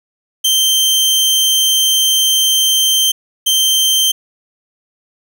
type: tone pair in turn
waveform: sawtooth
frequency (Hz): 3132 / 3132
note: G7 / G7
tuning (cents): -2 / -2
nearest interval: unison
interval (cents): 0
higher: neither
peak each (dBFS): -7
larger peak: neither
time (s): 0.44-3.12 / 3.46-4.12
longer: first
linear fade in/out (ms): 10
effects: none